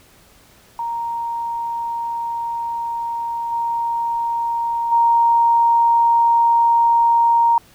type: tone with level steps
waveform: sine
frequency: 932.3 Hz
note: A#5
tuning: in tune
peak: -21 / -18 / -11 dBFS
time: 0.79-7.58 s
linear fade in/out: 2 ms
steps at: 3.51 / 4.91 s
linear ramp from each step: 20 ms
effects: pink hiss -50 dBFS RMS until 7.74 s

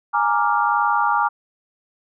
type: chord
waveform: sine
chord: Bb dominant seventh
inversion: third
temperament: equal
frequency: 830.6 / 932.3 / 1174.7 / 1396.9 Hz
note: Ab5 / Bb5 / D6 / F6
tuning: 0 / 0 / 0 / 0 cents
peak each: -21 / -21 / -21 / -23 dBFS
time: 0.13-1.29 s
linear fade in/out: 20 ms
effects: none

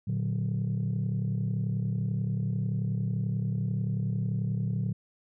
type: chord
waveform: sine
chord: Bb augmented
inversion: none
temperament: equal with one note detuned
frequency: 115.54 / 146.83 / 185 Hz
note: Bb2 / D3 / F#3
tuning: -15 / 0 / 0 cents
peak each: -28 / -31 / -31 dBFS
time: 0.07-4.93 s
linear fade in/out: 10 ms
effects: tanh soft clip ceiling -22 dBFS

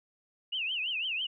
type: tone with vibrato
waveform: sine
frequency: 2794 Hz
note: F7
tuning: in tune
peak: -30 dBFS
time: 0.52-1.27 s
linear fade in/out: 10 ms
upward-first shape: triangle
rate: 6 Hz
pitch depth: 230 cents each way
effects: none

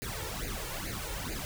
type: noise with flanger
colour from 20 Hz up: pink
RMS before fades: -37 dBFS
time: 0.02-1.45 s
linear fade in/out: 0 ms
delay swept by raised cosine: 0.44 to 2.24 ms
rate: 2.3 Hz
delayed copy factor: +0.8
effects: none

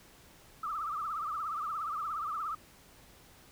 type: tone with vibrato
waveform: sine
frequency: 1244.5 Hz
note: D#6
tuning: in tune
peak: -33 dBFS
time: 0.63-2.55 s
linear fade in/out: 5 ms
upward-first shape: triangle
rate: 17 Hz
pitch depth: 150 cents each way
effects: pink hiss -58 dBFS RMS until 3.51 s

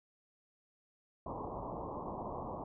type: low-pass noise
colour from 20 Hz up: white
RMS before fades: -42 dBFS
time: 1.26-2.64 s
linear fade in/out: 5 ms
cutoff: 1100 Hz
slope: 96 dB/octave
effects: none

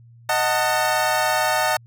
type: chord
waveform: 25% pulse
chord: D# diminished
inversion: none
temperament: equal with one note detuned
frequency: 622.3 / 740 / 893.3 Hz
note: D#5 / F#5 / A5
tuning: 0 / 0 / +26 cents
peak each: -19 dBFS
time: 0.29-1.77 s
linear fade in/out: 5 ms
effects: added 117 Hz sine -45 dBFS peak until 1.86 s

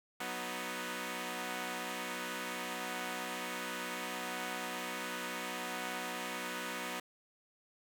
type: chord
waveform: 5% pulse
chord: B major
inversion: second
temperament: equal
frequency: 185 / 246.9 / 311.1 Hz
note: F#3 / B3 / D#4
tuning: 0 / 0 / 0 cents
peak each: -32 / -29 / -33 dBFS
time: 0.2-7 s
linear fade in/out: 5 ms
effects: none

